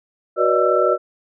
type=tone cluster; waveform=sine; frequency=370.5 / 484.5 / 579 / 618 / 1335 Hz; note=F#4 / B4 / D5 / D#5 / E6; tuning=+2 / -33 / -25 / -12 / +22 cents; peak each=-20 dBFS; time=0.36-0.98 s; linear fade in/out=50 ms; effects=none